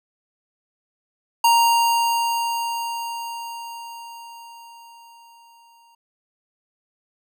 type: tone with exponential decay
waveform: square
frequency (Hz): 932.3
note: A#5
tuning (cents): 0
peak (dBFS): -13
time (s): 1.44-5.95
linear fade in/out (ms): 5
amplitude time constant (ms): 980
effects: none